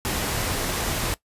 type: noise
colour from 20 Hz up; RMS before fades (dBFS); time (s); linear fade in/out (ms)
pink; -26; 0.05-1.14; 0
effects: noise-tail reverb RT60 0.1 s tail -18 dB re dry + resampled to 32000 Hz